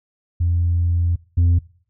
sine tone pair in turn, 86 / 86.35 Hz, F2 / F2, -26 / -19 cents, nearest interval unison, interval 7 cents, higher second, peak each -14 / -9 dBFS, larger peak second, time 0.4-1.16 / 1.37-1.59 s, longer first, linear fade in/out 10 ms, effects noise-tail reverb RT60 0.5 s tail -23 dB re dry + tanh soft clip ceiling -11 dBFS

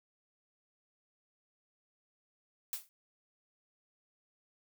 blue noise with exponential decay, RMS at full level -34 dBFS, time 2.73-2.89 s, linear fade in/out 0 ms, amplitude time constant 34 ms, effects none

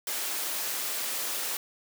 white high-pass noise, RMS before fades -32 dBFS, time 0.07-1.57 s, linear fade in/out 2 ms, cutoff 330 Hz, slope 12 dB/octave, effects none

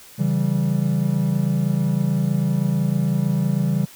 triangle chord, C# diminished, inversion none, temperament equal with one note detuned, 138.59 / 164.81 / 194.31 Hz, C#3 / E3 / G3, 0 / 0 / -15 cents, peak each -20 dBFS, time 0.18-3.86 s, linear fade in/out 20 ms, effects white hiss -45 dBFS RMS until 3.95 s

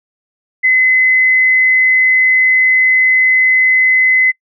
sine tone, 2035 Hz, C7, 49 cents flat, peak -7 dBFS, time 0.63-4.32 s, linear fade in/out 20 ms, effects noise-tail reverb RT60 0.1 s tail -23 dB re dry

